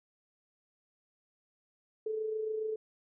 sine tone with amplitude modulation, 435.5 Hz, A4, 18 cents flat, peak -30 dBFS, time 2.06-2.76 s, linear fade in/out 5 ms, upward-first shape sine, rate 27.2 Hz, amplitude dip 45%, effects none

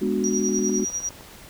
sine chord, G# half-diminished seventh, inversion none, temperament equal, 207.7 / 246.9 / 293.7 / 370 Hz, G#3 / B3 / D4 / F#4, 0 / 0 / 0 / 0 cents, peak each -25 / -27 / -29 / -25 dBFS, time 0.01-0.85 s, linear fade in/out 10 ms
sine tone with tremolo, 5760 Hz, F#8, 47 cents flat, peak -23 dBFS, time 0.24-1.09 s, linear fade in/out 0 ms, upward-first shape sine, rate 10 Hz, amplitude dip 75%
click train, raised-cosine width 1 ms, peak -29 dBFS, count 8, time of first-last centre 0.49-1.209 s, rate 9.74 Hz
effects pink hiss -45 dBFS RMS until 1.49 s

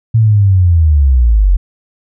sine linear sweep, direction down, 114.9 to 42.82 Hz, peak -5 dBFS, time 0.14-1.57 s, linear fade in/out 10 ms, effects none

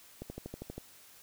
click train, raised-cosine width 2 ms, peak -27 dBFS, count 8, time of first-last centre 0.22-0.78 s, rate 12.5 Hz, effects white hiss -57 dBFS RMS until 1.22 s

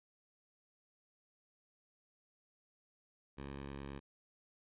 10% pulse tone, 69.3 Hz, C#2, in tune, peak -36 dBFS, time 3.37-4 s, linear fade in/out 20 ms, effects resampled to 8000 Hz

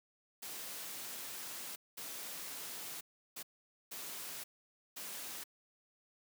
white noise bursts at uneven times, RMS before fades -45 dBFS, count 5, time 0.42-1.76 / 1.97-3.01 / 3.36-3.43 / 3.91-4.44 / 4.96-5.44 s, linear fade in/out 10 ms, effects high-pass 150 Hz 12 dB/octave

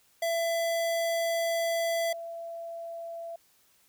square / sine tone pair in turn, 669 / 671.6 Hz, E5 / E5, +25 / +32 cents, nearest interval unison, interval 7 cents, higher second, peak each -27 / -36 dBFS, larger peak first, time 0.22-2.13 / 2.13-3.36 s, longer first, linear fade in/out 5 ms, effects white hiss -65 dBFS RMS until 3.88 s

